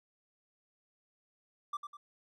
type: tone with echo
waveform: triangle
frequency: 1174.7 Hz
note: D6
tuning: in tune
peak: -32 dBFS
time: 1.73-1.77 s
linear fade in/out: 5 ms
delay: 100 ms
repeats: 2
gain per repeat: -7 dB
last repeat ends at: 1.97 s
effects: none